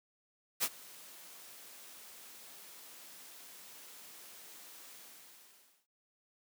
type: noise with ADSR envelope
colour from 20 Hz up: white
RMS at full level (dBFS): -30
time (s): 0.6-5.87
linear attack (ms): 31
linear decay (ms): 54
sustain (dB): -23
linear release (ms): 940
effects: high-pass 200 Hz 12 dB/octave